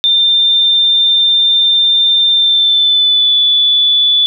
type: tone with pitch glide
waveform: sine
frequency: 3591 to 3463 Hz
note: A7 to A7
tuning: +35 to -28 cents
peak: -7 dBFS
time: 0.04-4.26 s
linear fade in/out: 0 ms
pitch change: -63 cents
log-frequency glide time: 2.31-3.36 s
effects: none